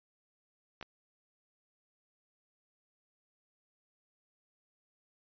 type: clicks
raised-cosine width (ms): 0.3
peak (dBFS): -27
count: 2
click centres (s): 0.812 / 0.827
effects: resampled to 11025 Hz